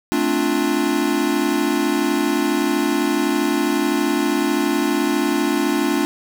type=chord; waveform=square; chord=D minor seventh; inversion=second; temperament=equal; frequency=220 / 261.6 / 293.7 / 349.2 Hz; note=A3 / C4 / D4 / F4; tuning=0 / 0 / 0 / 0 cents; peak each=-26 / -25 / -21 / -23 dBFS; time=0.12-6.05 s; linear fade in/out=0 ms; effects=none